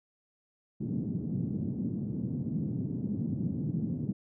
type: band-pass noise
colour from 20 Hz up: white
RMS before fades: -33 dBFS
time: 0.8-4.13 s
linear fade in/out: 10 ms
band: 120 to 230 Hz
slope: 24 dB/octave
effects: none